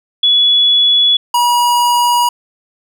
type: tone pair in turn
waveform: sine / square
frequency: 3400 / 963.5 Hz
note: G#7 / B5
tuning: +40 / -43 cents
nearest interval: octave + minor seventh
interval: 2183 cents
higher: first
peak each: -7 / -10 dBFS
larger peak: first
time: 0.23-1.17 / 1.34-2.29 s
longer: second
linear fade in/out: 5 ms
effects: none